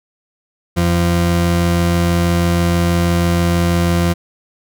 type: tone pair together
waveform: 40% pulse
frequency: 86.2 / 172.4 Hz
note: F2 / F3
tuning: -22 / -22 cents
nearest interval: octave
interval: 1200 cents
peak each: -15 dBFS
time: 0.76-4.14 s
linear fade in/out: 20 ms
effects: none